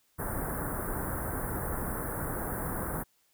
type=band-stop noise; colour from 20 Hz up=pink; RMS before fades=-34 dBFS; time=0.18-3.04 s; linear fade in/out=20 ms; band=1700 to 9600 Hz; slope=48 dB/octave; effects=white hiss -70 dBFS RMS until 3.33 s